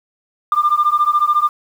sine beating tone pair, 1191 / 1205 Hz, D6 / D6, +24 / +44 cents, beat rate 14 Hz, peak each -14 dBFS, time 0.52-1.49 s, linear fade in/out 2 ms, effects tanh soft clip ceiling -6 dBFS + 7-bit

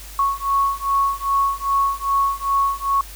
sine beating tone pair, 1105 / 1107.5 Hz, C#6 / C#6, -6 / -2 cents, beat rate 2.5 Hz, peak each -20 dBFS, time 0.19-3.01 s, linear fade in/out 2 ms, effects added 50 Hz sine -37 dBFS peak until 3.15 s + white hiss -40 dBFS RMS until 3.15 s

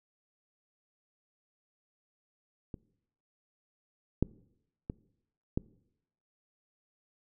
clicks, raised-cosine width 3 ms, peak -27 / -12 / -22 / -16 dBFS, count 4, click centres 2.742 / 4.226 / 4.899 / 5.575 s, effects noise-tail reverb RT60 0.8 s tail -22 dB re dry

